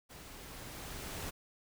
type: noise with level ramp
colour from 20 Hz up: pink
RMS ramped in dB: -52 to -41 dBFS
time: 0.09-1.31 s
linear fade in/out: 20 ms
effects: none